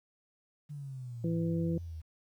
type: exponential sweep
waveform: sine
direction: down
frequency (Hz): 149.9 to 77.78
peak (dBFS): -39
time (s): 0.69-2.02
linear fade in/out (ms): 20
type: harmonic tone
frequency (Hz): 166.7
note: E3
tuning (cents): +20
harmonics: 1 / 2 / 3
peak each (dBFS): -30 / -36 / -40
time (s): 1.24-1.78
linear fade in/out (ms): 2
effects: 11-bit